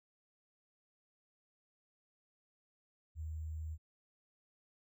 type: tone with sample-and-hold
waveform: sine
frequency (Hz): 78.8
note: D#2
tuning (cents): +23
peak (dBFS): -39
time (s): 3.15-3.78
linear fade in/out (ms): 50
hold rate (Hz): 7350
effects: none